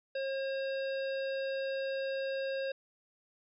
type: harmonic tone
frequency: 539 Hz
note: C#5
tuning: 49 cents flat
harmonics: 1 / 3 / 5 / 7 / 9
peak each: -33 / -43 / -47 / -50 / -52 dBFS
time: 0.15-2.72 s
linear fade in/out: 5 ms
effects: none